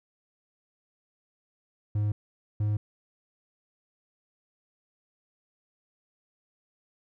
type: tone pair in turn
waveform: triangle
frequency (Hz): 104.6 / 105.15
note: G#2 / G#2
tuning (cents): +13 / +22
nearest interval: unison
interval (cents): 9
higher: second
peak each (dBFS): -22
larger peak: neither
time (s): 1.95-2.12 / 2.6-2.77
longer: neither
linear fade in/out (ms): 5
effects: none